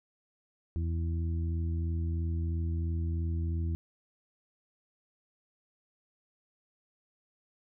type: harmonic tone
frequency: 83 Hz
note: E2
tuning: 12 cents sharp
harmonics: 1 / 2 / 3 / 4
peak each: -29 / -40 / -46 / -44 dBFS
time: 0.76-3.75 s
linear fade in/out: 0 ms
effects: none